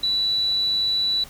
sine tone, 3951 Hz, B7, in tune, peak -19 dBFS, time 0.03-1.24 s, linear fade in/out 5 ms, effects pink hiss -44 dBFS RMS until 1.29 s

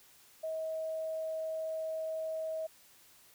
sine tone, 638 Hz, D#5, 43 cents sharp, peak -34 dBFS, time 0.43-2.67 s, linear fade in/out 10 ms, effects white hiss -61 dBFS RMS until 3.34 s

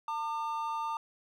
triangle tone pair together, 903 / 1202.5 Hz, A5 / D6, +45 / +41 cents, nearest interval perfect fourth, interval 496 cents, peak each -32 / -34 dBFS, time 0.08-0.97 s, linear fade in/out 2 ms, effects none

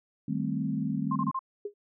sine chord, A half-diminished seventh, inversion second, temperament equal, 155.56 / 196 / 220 / 261.6 Hz, Eb3 / G3 / A3 / C4, 0 / 0 / 0 / 0 cents, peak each -33 dBFS, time 0.28-1.31 s, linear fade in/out 5 ms
sine tone bursts, 1058 Hz, C6, 19 cents sharp, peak -28 dBFS, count 4, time 1.11-1.392 s, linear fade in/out 5 ms, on 48 ms, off 30 ms
sine tone with exponential decay, 410 Hz, G#4, 22 cents flat, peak -28 dBFS, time 1.65-1.74 s, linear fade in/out 5 ms, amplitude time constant 19 ms
effects none

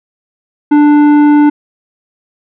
sine tone with tanh clipping, 294.9 Hz, D4, 7 cents sharp, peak -5 dBFS, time 0.71-1.5 s, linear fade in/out 10 ms, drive 11 dB, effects none

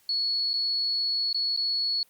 sine tone with dropouts, 4383 Hz, C#8, 20 cents flat, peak -24 dBFS, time 0.09-2.03 s, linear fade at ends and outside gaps 2 ms, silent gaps 0.533-0.538 / 1.329-1.345 / 1.564-1.573 s, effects white hiss -62 dBFS RMS until 2.09 s + Opus 48 kbps

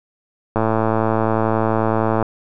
click train, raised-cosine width 1 ms, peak -4 dBFS, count 186, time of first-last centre 0.56-2.227 s, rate 111 Hz, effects none

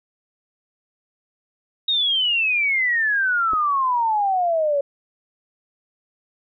sine exponential sweep, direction down, 3778 to 554.4 Hz, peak -17 dBFS, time 1.88-4.81 s, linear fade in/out 5 ms
clicks, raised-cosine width 2 ms, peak -22 dBFS, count 2, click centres 3.533 / 3.536 s
effects none

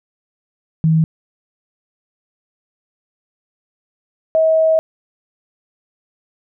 sine tone pair in turn, 160 / 640 Hz, D#3 / D#5, +49 / +49 cents, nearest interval 2 octaves, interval 2400 cents, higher second, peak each -10 dBFS, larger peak neither, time 0.84-1.04 / 4.35-4.79 s, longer second, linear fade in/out 0 ms, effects none

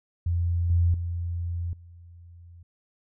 sine tone with level steps, 86 Hz, F2, 26 cents flat, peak -22 / -18 / -27 / -45 dBFS, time 0.26-2.63 s, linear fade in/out 5 ms, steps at 0.7 / 0.94 / 1.73 s, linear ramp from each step 2 ms, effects none

